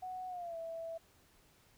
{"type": "tone with pitch glide", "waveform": "sine", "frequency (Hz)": [740, 659.3], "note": ["F#5", "E5"], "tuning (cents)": [0, 0], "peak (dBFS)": -40, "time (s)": [0.02, 0.98], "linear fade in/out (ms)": 10, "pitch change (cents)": -200, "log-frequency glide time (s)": [0.28, 0.57], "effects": ["pink hiss -67 dBFS RMS until 1.77 s"]}